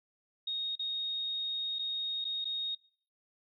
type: tone with dropouts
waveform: sine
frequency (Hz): 3729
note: A#7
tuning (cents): 0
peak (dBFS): -32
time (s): 0.47-2.75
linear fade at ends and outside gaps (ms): 5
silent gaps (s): 0.755-0.793 / 1.787-1.791 / 2.244-2.25 / 2.445-2.453
effects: noise-tail reverb RT60 0.6 s tail -25 dB re dry